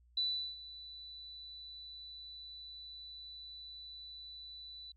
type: tone with ADSR envelope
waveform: sine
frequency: 3976 Hz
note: B7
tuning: 11 cents sharp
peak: -30 dBFS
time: 0.17-4.92 s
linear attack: 5 ms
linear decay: 380 ms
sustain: -17 dB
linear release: 4 ms
effects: added 60 Hz sine -63 dBFS peak until 4.96 s + AAC 48 kbps